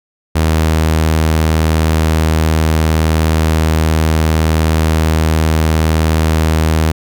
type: tone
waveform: sawtooth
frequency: 79.3 Hz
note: D#2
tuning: 33 cents sharp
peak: -6 dBFS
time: 0.35-6.92 s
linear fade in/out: 10 ms
effects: none